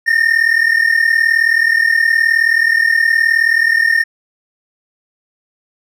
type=tone pair together; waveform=triangle; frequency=1805 / 1844 Hz; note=A6 / A#6; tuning=+44 / -19 cents; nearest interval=unison; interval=37 cents; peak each=-11 dBFS; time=0.06-4.04 s; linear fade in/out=20 ms; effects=none